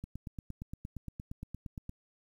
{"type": "click train", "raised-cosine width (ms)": 5, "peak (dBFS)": -28, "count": 17, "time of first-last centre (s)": [0.04, 1.894], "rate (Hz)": 8.63, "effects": ["10-bit"]}